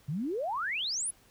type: exponential sweep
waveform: sine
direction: up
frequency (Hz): 132.1 to 11175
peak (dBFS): -30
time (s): 0.08-1.11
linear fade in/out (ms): 10
effects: pink hiss -62 dBFS RMS until 1.3 s